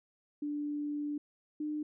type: tone pair in turn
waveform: sine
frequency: 293.7 / 301.4 Hz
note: D4 / D4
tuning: 0 / +45 cents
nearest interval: unison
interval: 45 cents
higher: second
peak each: -33 / -33 dBFS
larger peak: neither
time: 0.42-1.18 / 1.6-1.83 s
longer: first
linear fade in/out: 5 ms
effects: none